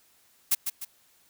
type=noise with echo; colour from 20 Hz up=blue; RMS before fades=-22 dBFS; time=0.51-0.55 s; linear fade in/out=10 ms; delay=150 ms; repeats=2; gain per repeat=-7 dB; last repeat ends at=0.85 s; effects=white hiss -63 dBFS RMS until 1.29 s